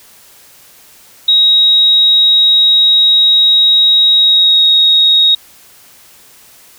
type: tone with pitch glide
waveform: sine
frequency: 3800 to 3763 Hz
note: A#7 to A#7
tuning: +33 to +16 cents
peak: -5 dBFS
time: 1.28-5.35 s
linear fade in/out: 5 ms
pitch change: -17 cents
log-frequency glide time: 4.15-4.64 s
effects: white hiss -42 dBFS RMS until 6.78 s